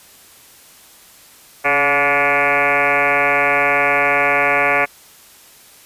sine tone with frequency modulation, 1439 Hz, F#6, 49 cents flat, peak -12 dBFS, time 1.64-4.86 s, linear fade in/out 20 ms, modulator 145 Hz, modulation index 6.8, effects white hiss -45 dBFS RMS until 5.85 s + resampled to 32000 Hz

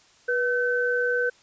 sine tone pair together, 487.6 / 1527.6 Hz, B4 / G6, -22 / -45 cents, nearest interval octave + minor sixth, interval 1977 cents, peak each -24 dBFS, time 0.28-1.3 s, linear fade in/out 10 ms, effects white hiss -57 dBFS RMS until 1.42 s + resampled to 16000 Hz

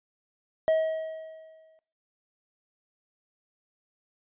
triangle tone with exponential decay, 638 Hz, D#5, 43 cents sharp, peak -17 dBFS, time 0.68-1.79 s, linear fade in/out 0 ms, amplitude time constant 240 ms, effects noise-tail reverb RT60 0.5 s tail -22 dB re dry + resampled to 8000 Hz

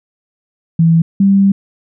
sine tone pair in turn, 164.81 / 196.62 Hz, E3 / G3, 0 / +5 cents, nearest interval minor third, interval 305 cents, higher second, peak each -6 dBFS, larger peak neither, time 0.79-1.02 / 1.2-1.52 s, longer second, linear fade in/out 5 ms, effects none

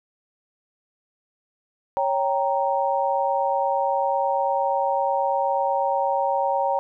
sine chord, G diminished, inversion second, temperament equal, 554.4 / 784 / 932.3 Hz, Db5 / G5 / Bb5, 0 / 0 / 0 cents, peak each -24 dBFS, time 1.97-6.79 s, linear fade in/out 0 ms, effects none

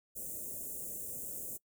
white band-stop noise, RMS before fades -42 dBFS, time 0.15-1.58 s, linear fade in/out 20 ms, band 620 to 7000 Hz, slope 48 dB/octave, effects noise-tail reverb RT60 0.1 s tail -23 dB re dry

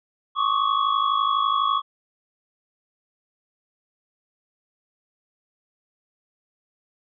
sine tone cluster, 1091 / 1143 / 1251 / 3351 Hz, C#6 / D6 / D#6 / G#7, -28 / -47 / +9 / +15 cents, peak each -23 / -22 / -28 / -30 dBFS, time 0.35-1.82 s, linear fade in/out 50 ms, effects none

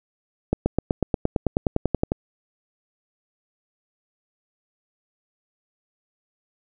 accelerating click train, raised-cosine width 2 ms, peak -6 dBFS, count 16, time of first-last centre 0.53-2.119 s, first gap 130 ms, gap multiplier 0.97, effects none

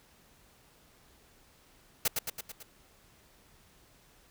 white noise with echo, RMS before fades -27 dBFS, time 2.05-2.08 s, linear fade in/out 5 ms, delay 110 ms, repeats 5, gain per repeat -4 dB, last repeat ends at 2.63 s, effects pink hiss -62 dBFS RMS until 4.3 s

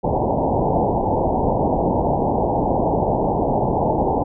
white low-pass noise, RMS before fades -19 dBFS, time 0.03-4.24 s, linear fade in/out 20 ms, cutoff 920 Hz, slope 96 dB/octave, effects none

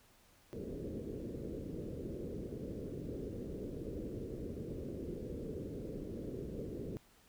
white low-pass noise, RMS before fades -43 dBFS, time 0.53-6.97 s, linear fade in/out 0 ms, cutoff 490 Hz, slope 48 dB/octave, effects pink hiss -66 dBFS RMS until 7.28 s

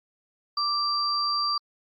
sine tone pair together, 1174.7 / 4709 Hz, D6 / D8, 0 / +4 cents, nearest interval 2 octaves, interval 2404 cents, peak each -26 dBFS, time 0.57-1.58 s, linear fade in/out 5 ms, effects Opus 48 kbps

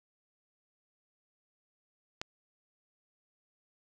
click, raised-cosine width 0.2 ms, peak -18 dBFS, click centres 2.215 s, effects none

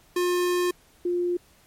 square / sine tone pair in turn, 356.2 / 352.5 Hz, F4 / F4, +34 / +16 cents, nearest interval unison, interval 18 cents, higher first, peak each -22 dBFS, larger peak neither, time 0.16-0.71 / 1.05-1.37 s, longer first, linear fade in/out 5 ms, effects pink hiss -58 dBFS RMS until 1.66 s + MP3 64 kbps

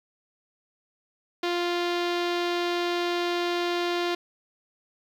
sawtooth tone with low-pass filter, 349.2 Hz, F4, in tune, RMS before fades -27 dBFS, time 1.43-4.15 s, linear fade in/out 5 ms, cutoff 4000 Hz, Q 1.9, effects 9-bit

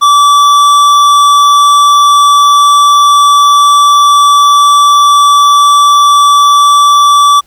sine tone with tanh clipping, 1157 Hz, D6, 26 cents flat, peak -4 dBFS, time 0.01-7.41 s, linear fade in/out 20 ms, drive 15 dB, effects pink hiss -49 dBFS RMS until 7.46 s

